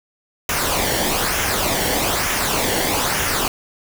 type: noise with flanger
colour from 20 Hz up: pink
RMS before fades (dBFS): -20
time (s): 0.49-3.48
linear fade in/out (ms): 2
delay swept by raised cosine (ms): 0.23 to 0.81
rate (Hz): 1.1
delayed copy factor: -0.55
effects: none